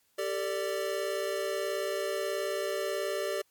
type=chord; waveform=square; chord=G suspended second; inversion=none; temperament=equal with one note detuned; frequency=392 / 450.5 / 587.3 Hz; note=G4 / A4 / D5; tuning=0 / +41 / 0 cents; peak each=-35 / -37 / -34 dBFS; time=0.18-3.42 s; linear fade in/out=10 ms; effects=white hiss -70 dBFS RMS until 3.5 s + MP3 96 kbps